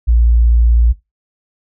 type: tone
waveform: sine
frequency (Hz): 58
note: A#1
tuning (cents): -8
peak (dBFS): -7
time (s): 0.07-0.93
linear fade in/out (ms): 20
effects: noise-tail reverb RT60 0.2 s tail -18 dB re dry